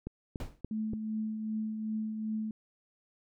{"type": "click train", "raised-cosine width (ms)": 3, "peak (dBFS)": -24, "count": 4, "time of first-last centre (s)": [0.07, 0.935], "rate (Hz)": 3.47}
{"type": "noise with exponential decay", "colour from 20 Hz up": "brown", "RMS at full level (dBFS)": -32, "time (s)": [0.4, 0.61], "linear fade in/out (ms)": 2, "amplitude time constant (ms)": 45}
{"type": "tone with tremolo", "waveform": "sine", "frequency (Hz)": 217.4, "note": "A3", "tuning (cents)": -21, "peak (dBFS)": -30, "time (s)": [0.71, 2.51], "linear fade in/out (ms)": 2, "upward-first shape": "triangle", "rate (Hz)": 2.6, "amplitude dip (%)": 45}
{"effects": []}